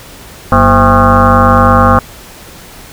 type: tone with frequency modulation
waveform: sine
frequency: 659.3 Hz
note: E5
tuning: in tune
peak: -3 dBFS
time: 0.52-1.99 s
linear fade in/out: 2 ms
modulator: 141 Hz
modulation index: 5
effects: pink hiss -33 dBFS RMS until 2.92 s